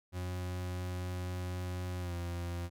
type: tone with pitch glide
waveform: 40% pulse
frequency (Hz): 90.4 to 86.87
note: F#2 to F2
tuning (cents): -40 to -9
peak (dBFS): -35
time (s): 0.12-2.7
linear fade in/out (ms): 50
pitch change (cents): -69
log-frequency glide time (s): 1.99-2.14
effects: none